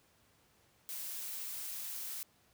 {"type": "noise", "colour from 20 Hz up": "blue", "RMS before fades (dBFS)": -42, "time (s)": [0.89, 2.23], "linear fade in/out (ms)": 0, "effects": ["pink hiss -69 dBFS RMS until 2.53 s", "high-pass 60 Hz 12 dB/octave"]}